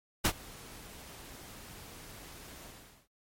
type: noise with ADSR envelope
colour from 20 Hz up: pink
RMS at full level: -25 dBFS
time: 0.24-3.08 s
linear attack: 14 ms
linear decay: 67 ms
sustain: -24 dB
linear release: 450 ms
effects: MP3 64 kbps